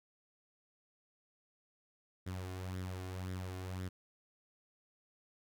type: tone with flanger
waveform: sawtooth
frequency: 92.5 Hz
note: F#2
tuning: in tune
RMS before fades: -42 dBFS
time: 2.26-3.89 s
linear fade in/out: 10 ms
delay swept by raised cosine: 0.55 to 2.85 ms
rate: 1.9 Hz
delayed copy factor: +0.55
effects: none